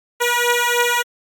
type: beating tone pair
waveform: 10% pulse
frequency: 480 / 483.3 Hz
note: B4 / B4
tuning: -49 / -38 cents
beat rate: 3.3 Hz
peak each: -10 dBFS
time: 0.2-1.03 s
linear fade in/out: 20 ms
effects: Opus 48 kbps